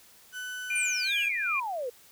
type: tone with pitch glide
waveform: 35% pulse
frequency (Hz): 1500 to 1645.2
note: F#6 to G#6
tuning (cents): +23 to -17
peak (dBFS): -33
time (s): 0.32-1.3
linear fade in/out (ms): 50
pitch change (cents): +160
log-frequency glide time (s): 1.03-1.13
type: tone with tremolo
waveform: sine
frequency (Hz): 2400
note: D7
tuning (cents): +37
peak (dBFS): -26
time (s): 0.7-1.6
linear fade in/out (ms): 5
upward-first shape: sine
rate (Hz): 2.6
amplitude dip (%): 40
type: exponential sweep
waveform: sine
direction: down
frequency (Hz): 9590 to 466.2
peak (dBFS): -30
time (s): 0.75-1.9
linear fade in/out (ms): 10
effects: white hiss -56 dBFS RMS until 2.11 s